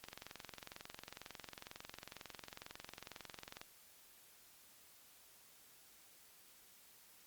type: click train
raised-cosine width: 0.2 ms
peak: -30 dBFS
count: 80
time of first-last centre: 0.04-3.615 s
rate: 22.1 Hz
effects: white hiss -64 dBFS RMS until 7.26 s + Opus 48 kbps